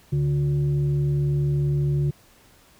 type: tone with frequency modulation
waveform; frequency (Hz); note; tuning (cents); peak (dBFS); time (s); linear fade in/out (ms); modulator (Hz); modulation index
sine; 143.7; D3; -37; -19; 0.12-2.11; 10; 215; 0.41
effects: pink hiss -55 dBFS RMS until 2.79 s